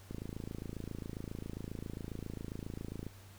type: click train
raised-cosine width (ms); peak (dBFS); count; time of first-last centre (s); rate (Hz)
3; -28; 82; 0.11-3.066; 27.4
effects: added 97 Hz sine -54 dBFS peak until 3.38 s + pink hiss -59 dBFS RMS until 3.38 s